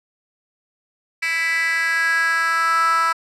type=tone with high-pass filter sweep; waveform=10% pulse; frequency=329.6 Hz; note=E4; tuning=in tune; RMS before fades=-19 dBFS; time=1.22-3.13 s; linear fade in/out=10 ms; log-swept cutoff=2200 to 1200 Hz; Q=5.8; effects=low-pass 10000 Hz 12 dB/octave